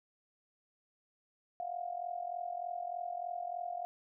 sine tone with amplitude modulation, 705 Hz, F5, 16 cents sharp, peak -33 dBFS, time 1.6-3.85 s, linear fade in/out 0 ms, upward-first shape sine, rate 43.3 Hz, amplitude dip 80%, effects none

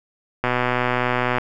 click train, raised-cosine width 0.5 ms, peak -5 dBFS, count 118, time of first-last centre 0.44-1.384 s, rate 124 Hz, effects none

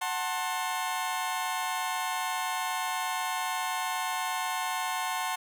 sawtooth chord, F# diminished, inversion none, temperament just, 740 / 888 / 1065.6 Hz, F#5 / A5 / C6, 0 / +16 / +31 cents, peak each -30 dBFS, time 0.01-5.36 s, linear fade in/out 10 ms, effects none

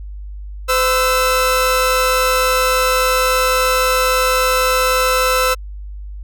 sawtooth tone pair together, 511 / 1319.3 Hz, C5 / E6, -41 / +1 cents, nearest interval octave + major third, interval 1642 cents, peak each -12 dBFS, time 0.68-5.55 s, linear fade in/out 20 ms, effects added 50 Hz sine -27 dBFS peak until 6.23 s

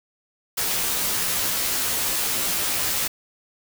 white noise with comb filter, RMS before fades -24 dBFS, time 0.57-3.08 s, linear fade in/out 10 ms, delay 14 ms, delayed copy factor -0.85, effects none

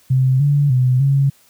sine tone with pitch steps, 130.5 / 143.8 / 127.2 / 138.2 Hz, C3 / D3 / C3 / C#3, -4 / -36 / -48 / -5 cents, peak -11 dBFS, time 0.1-1.3 s, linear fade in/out 10 ms, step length 300 ms, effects white hiss -53 dBFS RMS until 1.49 s

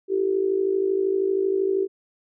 sine tone with amplitude modulation, 385.6 Hz, G4, 28 cents flat, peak -16 dBFS, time 0.08-1.88 s, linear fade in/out 50 ms, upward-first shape sine, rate 52.8 Hz, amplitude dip 75%, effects none

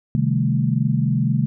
sine chord, A half-diminished seventh, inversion first, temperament equal with one note detuned, 130.81 / 153.33 / 196 / 220 Hz, C3 / Eb3 / G3 / A3, 0 / -25 / 0 / 0 cents, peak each -20 / -21 / -25 / -23 dBFS, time 0.15-1.46 s, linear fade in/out 0 ms, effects none

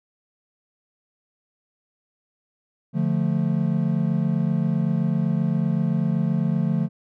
triangle chord, D minor, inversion none, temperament equal, 146.83 / 174.61 / 220 Hz, D3 / F3 / A3, 0 / 0 / 0 cents, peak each -22 / -21 / -23 dBFS, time 2.93-6.89 s, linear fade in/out 50 ms, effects none

